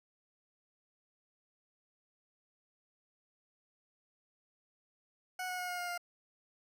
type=tone with pitch steps; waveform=20% pulse; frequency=736 / 729.2 / 722.5 / 715.9 / 709.3 / 702.8 Hz; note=F#5 / F#5 / F#5 / F5 / F5 / F5; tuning=-9 / -25 / -41 / +43 / +27 / +11 cents; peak=-32 dBFS; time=5.39-5.978 s; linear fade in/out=5 ms; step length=98 ms; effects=none